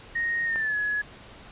sine tone with pitch glide, 1864.7 to 1690.3 Hz, A#6 to G#6, 0 to +30 cents, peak -24 dBFS, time 0.15-1.02 s, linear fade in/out 10 ms, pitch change -170 cents, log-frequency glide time 0.45-0.76 s
click, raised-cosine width 0.5 ms, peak -21 dBFS, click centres 0.559 s
effects pink hiss -47 dBFS RMS until 1.51 s + resampled to 8000 Hz

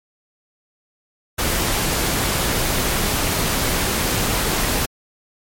pink noise, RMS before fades -20 dBFS, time 1.38-4.86 s, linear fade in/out 10 ms, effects MP3 64 kbps

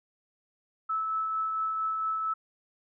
sine tone with tremolo, 1306 Hz, E6, 17 cents flat, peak -26 dBFS, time 0.89-2.34 s, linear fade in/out 10 ms, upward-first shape triangle, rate 4.4 Hz, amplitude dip 30%, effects none

